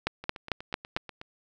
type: two click trains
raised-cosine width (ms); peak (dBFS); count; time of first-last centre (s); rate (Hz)
0.3; -10 / -24; 5 / 9; 0.07-0.965 / 0.24-1.214; 4.47 / 8.21
effects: none